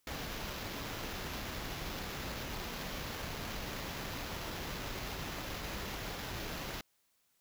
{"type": "noise with sample-and-hold", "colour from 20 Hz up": "pink", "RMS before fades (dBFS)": -41, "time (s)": [0.07, 6.81], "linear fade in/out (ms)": 2, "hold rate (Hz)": 8820, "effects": ["white hiss -75 dBFS RMS until 7.4 s"]}